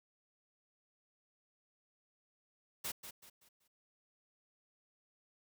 white noise with echo, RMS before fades -40 dBFS, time 2.84-2.92 s, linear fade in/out 10 ms, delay 190 ms, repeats 4, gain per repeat -9 dB, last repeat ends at 3.68 s, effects none

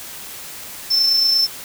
sine tone with amplitude modulation, 5320 Hz, E8, 15 cents sharp, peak -9 dBFS, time 0.9-1.47 s, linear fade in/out 20 ms, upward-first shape sine, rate 28.5 Hz, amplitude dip 45%, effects tanh soft clip ceiling -11 dBFS + white hiss -34 dBFS RMS until 1.64 s

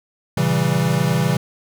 square chord, A# diminished seventh, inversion none, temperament equal with one note detuned, 116.54 / 136.76 / 164.81 / 196 Hz, A#2 / C#3 / E3 / G3, 0 / -23 / 0 / 0 cents, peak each -26 / -21 / -20 / -25 dBFS, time 0.37-1.37 s, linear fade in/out 5 ms, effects none

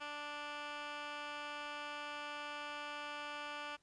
15% pulse tone with band-pass filter, 293.7 Hz, D4, in tune, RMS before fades -45 dBFS, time 0-3.77 s, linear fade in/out 20 ms, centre 2000 Hz, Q 1.7, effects pink hiss -75 dBFS RMS until 3.82 s + resampled to 22050 Hz

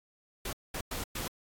pink noise bursts at uneven times, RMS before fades -36 dBFS, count 4, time 0.45-0.53 / 0.74-0.81 / 0.91-1.04 / 1.15-1.28 s, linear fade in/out 5 ms, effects AAC 64 kbps

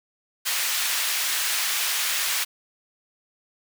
pink high-pass noise, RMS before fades -25 dBFS, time 0.45-2.45 s, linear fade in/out 20 ms, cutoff 1800 Hz, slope 12 dB/octave, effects none

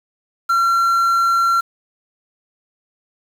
triangle tone with quantisation, 1365 Hz, F6, 40 cents flat, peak -11 dBFS, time 0.49-1.61 s, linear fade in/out 10 ms, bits 6, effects none

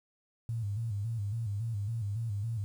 sine tone with vibrato, 107.9 Hz, A2, 33 cents flat, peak -31 dBFS, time 0.49-2.64 s, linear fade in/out 0 ms, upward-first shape square, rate 3.6 Hz, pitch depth 110 cents each way, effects 10-bit

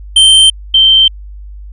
square / sine tone pair in turn, 3123 / 3123 Hz, G7 / G7, -7 / -7 cents, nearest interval unison, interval 0 cents, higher neither, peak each -3 dBFS, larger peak neither, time 0.16-0.5 / 0.74-1.08 s, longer neither, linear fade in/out 5 ms, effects added 50 Hz sine -26 dBFS peak until 1.72 s + resampled to 24000 Hz

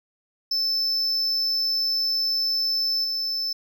triangle tone with level steps, 5274 Hz, E8, in tune, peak -20 / -23 dBFS, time 0.51-3.53 s, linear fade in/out 5 ms, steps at 3.04 s, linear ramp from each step 5 ms, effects none

